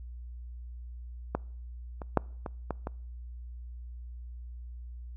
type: clicks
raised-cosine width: 1 ms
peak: -14 / -25 / -8 / -21 / -17 / -20 dBFS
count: 6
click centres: 1.35 / 2.018 / 2.173 / 2.462 / 2.707 / 2.871 s
effects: noise-tail reverb RT60 0.6 s tail -26 dB re dry + added 60 Hz sine -40 dBFS peak until 5.16 s